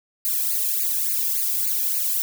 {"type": "noise with flanger", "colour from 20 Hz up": "violet", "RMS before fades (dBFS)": -23, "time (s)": [0.25, 2.22], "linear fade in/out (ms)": 0, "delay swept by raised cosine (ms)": [0.44, 1.24], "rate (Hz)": 3.5, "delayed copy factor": 0.95, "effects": []}